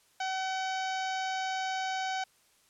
harmonic tone, 758 Hz, F#5, 42 cents sharp, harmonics 1 / 2 / 3 / 4 / 5 / 6 / 7 / 8 / 9, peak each -32 / -38 / -42 / -44 / -46 / -48 / -49 / -50 / -51 dBFS, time 0.2-2.24 s, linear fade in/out 5 ms, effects white hiss -66 dBFS RMS until 2.69 s + low-pass 11000 Hz 12 dB/octave

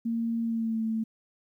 sine tone with pitch glide, 230 to 222.6 Hz, A#3 to A3, -23 to +20 cents, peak -26 dBFS, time 0.05-1.04 s, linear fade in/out 10 ms, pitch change -57 cents, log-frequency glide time 0.43-0.82 s, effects 11-bit

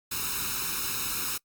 white noise with comb filter, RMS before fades -31 dBFS, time 0.11-1.38 s, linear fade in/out 10 ms, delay 0.76 ms, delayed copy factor +0.85, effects noise-tail reverb RT60 0.1 s tail -25 dB re dry + Opus 48 kbps

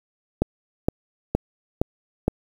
click train, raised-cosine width 2 ms, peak -5 dBFS, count 5, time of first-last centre 0.42-2.28 s, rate 2.15 Hz, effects 7-bit

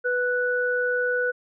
sine tone pair together, 493.9 / 1480 Hz, B4 / F#6, 0 / 0 cents, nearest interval octave + perfect fifth, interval 1900 cents, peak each -24 / -24 dBFS, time 0.04-1.32 s, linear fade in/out 20 ms, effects none

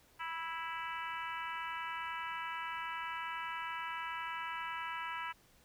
harmonic tone with a mistuned harmonic, 329.6 Hz, E4, in tune, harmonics 3 / 4 / 5 / 6 / 7 / 8 / 9, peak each -42 / -44 / -46 / -48 / -49 / -50 / -51 dBFS, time 0.19-5.33 s, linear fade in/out 20 ms, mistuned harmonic 3, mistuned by -18 cents, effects pink hiss -66 dBFS RMS until 5.64 s

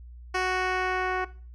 10% pulse tone with low-pass filter sweep, 370 Hz, F#4, in tune, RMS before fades -27 dBFS, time 0.34-1.25 s, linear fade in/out 10 ms, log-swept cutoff 5400 to 1700 Hz, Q 0.7, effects noise-tail reverb RT60 0.4 s tail -18 dB re dry + added 60 Hz sine -42 dBFS peak until 1.54 s

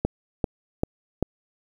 click train, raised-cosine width 2 ms, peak -8 dBFS, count 4, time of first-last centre 0.05-1.226 s, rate 2.55 Hz, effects 8-bit

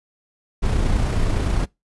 brown noise with amplitude modulation, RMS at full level -18 dBFS, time 0.62-1.66 s, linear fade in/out 20 ms, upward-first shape sine, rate 29.7 Hz, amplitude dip 30%, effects noise-tail reverb RT60 0.2 s tail -24 dB re dry + resampled to 24000 Hz

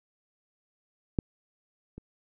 clicks, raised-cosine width 3 ms, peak -12 / -29 dBFS, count 2, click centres 1.188 / 1.98 s, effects none

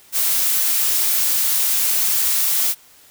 blue noise, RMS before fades -18 dBFS, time 0.12-2.75 s, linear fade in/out 50 ms, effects white hiss -49 dBFS RMS until 3.1 s

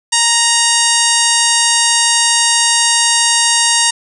harmonic tone with a mistuned harmonic, 932.3 Hz, A#5, in tune, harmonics 1 / 2 / 3 / 4 / 5 / 6 / 7 / 8 / 9 / 10, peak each -19 / -19 / -19 / -19 / -19 / -19 / -19 / -19 / -19 / -19 dBFS, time 0.12-3.91 s, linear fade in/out 10 ms, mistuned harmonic 3, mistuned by +28 cents, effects none

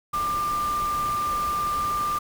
sine tone in noise, 1192 Hz, D6, 25 cents sharp, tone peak -23 dBFS, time 0.13-2.19 s, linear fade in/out 10 ms, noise pink, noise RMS -36 dBFS, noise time 0.13-2.19 s, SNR +10 dB, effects none

